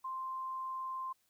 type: tone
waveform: sine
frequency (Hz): 1046.5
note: C6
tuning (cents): 0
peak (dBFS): -37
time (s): 0.04-1.13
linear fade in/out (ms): 10
effects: white hiss -75 dBFS RMS until 1.29 s